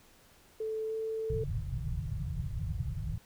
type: tone with pitch glide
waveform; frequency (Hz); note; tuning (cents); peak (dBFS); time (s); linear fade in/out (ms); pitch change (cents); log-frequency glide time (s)
sine; 438.5 to 442.8; A4 to A4; -6 to +11; -32; 0.6-1.44; 5; +17; 0.86-0.94
type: low-pass noise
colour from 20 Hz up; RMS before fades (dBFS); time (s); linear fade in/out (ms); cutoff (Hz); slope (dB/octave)
white; -35; 1.3-3.18; 0; 160; 96
effects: pink hiss -61 dBFS RMS until 3.25 s